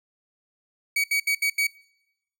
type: tone bursts at uneven times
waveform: 40% pulse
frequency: 2260 Hz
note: C#7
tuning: 33 cents sharp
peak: -20 dBFS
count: 5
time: 0.96-1.04 / 1.11-1.2 / 1.27-1.35 / 1.42-1.5 / 1.58-1.67 s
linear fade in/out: 5 ms
effects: noise-tail reverb RT60 0.9 s tail -24 dB re dry